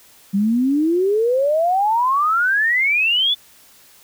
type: exponential sweep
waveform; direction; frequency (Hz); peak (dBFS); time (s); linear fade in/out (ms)
sine; up; 192 to 3520; -14; 0.33-3.35; 20
effects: white hiss -49 dBFS RMS until 4.03 s